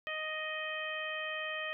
harmonic tone with a mistuned harmonic, 622.3 Hz, D#5, in tune, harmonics 1 / 2 / 3 / 4 / 5, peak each -42 / -44 / -39 / -42 / -44 dBFS, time 0.07-1.73 s, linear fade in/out 0 ms, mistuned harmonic 4, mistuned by +18 cents, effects none

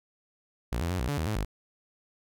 sawtooth tone with pitch steps, 58.8 / 84.6 / 91.4 / 61.2 / 143.8 / 79.3 / 107 / 50.4 Hz, A#1 / E2 / F#2 / B1 / D3 / D#2 / A2 / G1, +16 / +45 / -21 / -15 / -36 / +33 / -48 / +49 cents, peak -24 dBFS, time 0.72-1.448 s, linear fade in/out 5 ms, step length 91 ms, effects none

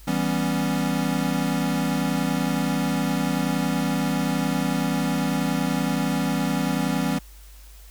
square chord, C# half-diminished seventh, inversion first, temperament equal, 164.81 / 196 / 246.9 / 277.2 Hz, E3 / G3 / B3 / C#4, 0 / 0 / 0 / 0 cents, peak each -28 dBFS, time 0.07-7.19 s, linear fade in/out 10 ms, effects added 50 Hz sine -43 dBFS peak until 7.9 s + white hiss -52 dBFS RMS until 7.9 s

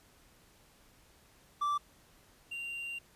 triangle tone pair in turn, 1168 / 2772 Hz, D6 / F7, -10 / -14 cents, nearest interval octave + minor third, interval 1496 cents, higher second, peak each -27 / -36 dBFS, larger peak first, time 1.61-1.78 / 2.51-2.99 s, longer second, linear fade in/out 10 ms, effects pink hiss -63 dBFS RMS until 3.15 s + resampled to 32000 Hz

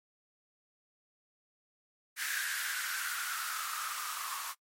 violet noise with band-pass filter sweep, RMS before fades -37 dBFS, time 2.16-4.55 s, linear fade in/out 50 ms, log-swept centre 1700 to 1100 Hz, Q 7.4, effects noise-tail reverb RT60 0.1 s tail -22 dB re dry + MP3 64 kbps

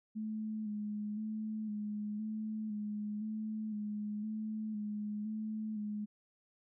sine tone with vibrato, 213 Hz, G#3, 44 cents sharp, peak -36 dBFS, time 0.15-6.06 s, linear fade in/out 20 ms, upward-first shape square, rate 0.98 Hz, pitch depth 29 cents each way, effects none

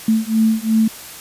sine beating tone pair, 220 / 222.8 Hz, A3 / A3, 0 / +22 cents, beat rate 2.8 Hz, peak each -16 / -16 dBFS, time 0.08-0.88 s, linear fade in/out 5 ms, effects white hiss -35 dBFS RMS until 1.2 s + resampled to 32000 Hz

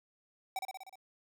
square tone with echo, 765 Hz, G5, 42 cents flat, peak -34 dBFS, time 0.56-0.59 s, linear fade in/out 2 ms, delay 61 ms, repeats 6, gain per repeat -3 dB, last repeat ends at 0.956 s, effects none

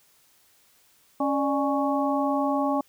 harmonic tone with a mistuned harmonic, 277.2 Hz, C#4, in tune, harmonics 1 / 2 / 3 / 4, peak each -25 / -28 / -28 / -30 dBFS, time 1.2-2.81 s, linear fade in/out 5 ms, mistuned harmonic 2, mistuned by +120 cents, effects white hiss -61 dBFS RMS until 2.88 s

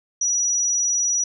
sine tone, 5840 Hz, F#8, 24 cents flat, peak -18 dBFS, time 0.21-1.24 s, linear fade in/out 5 ms, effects none

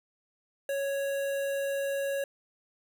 square tone with notch filter, 554.4 Hz, C#5, in tune, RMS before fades -31 dBFS, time 0.69-2.24 s, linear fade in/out 2 ms, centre 4800 Hz, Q 1.2, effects none

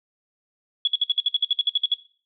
sine tone bursts, 3373 Hz, G#7, 26 cents sharp, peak -16 dBFS, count 14, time 0.85-1.94 s, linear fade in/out 2 ms, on 24 ms, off 58 ms, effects noise-tail reverb RT60 0.4 s tail -17 dB re dry

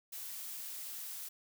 blue noise, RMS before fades -44 dBFS, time 0.12-1.29 s, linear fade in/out 10 ms, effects none

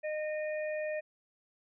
harmonic tone, 613 Hz, D#5, 26 cents flat, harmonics 1 / 3 / 4, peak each -33 / -43 / -45 dBFS, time 0.03-1.01 s, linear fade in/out 20 ms, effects none

